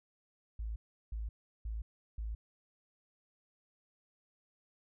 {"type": "tone bursts", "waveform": "sine", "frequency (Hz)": 54.6, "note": "A1", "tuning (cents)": -13, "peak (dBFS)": -36, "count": 4, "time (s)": [0.59, 2.35], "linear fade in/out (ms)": 5, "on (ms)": 170, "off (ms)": 360, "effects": []}